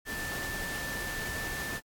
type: tone in noise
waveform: sine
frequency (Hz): 1769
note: A6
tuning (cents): +9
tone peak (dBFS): -36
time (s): 0.05-1.81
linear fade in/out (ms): 50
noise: pink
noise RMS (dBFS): -38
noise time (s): 0.05-1.81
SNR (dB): -1
effects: AAC 64 kbps